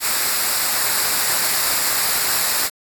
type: noise with comb filter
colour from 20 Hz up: white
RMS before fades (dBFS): -19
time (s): 0-2.7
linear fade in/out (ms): 50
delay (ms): 0.32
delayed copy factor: -0.55
effects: AAC 64 kbps